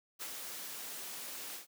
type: noise with ADSR envelope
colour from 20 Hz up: white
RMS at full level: -41 dBFS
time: 0.19-1.67 s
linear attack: 29 ms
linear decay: 68 ms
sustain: -3 dB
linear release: 120 ms
effects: high-pass 200 Hz 12 dB/octave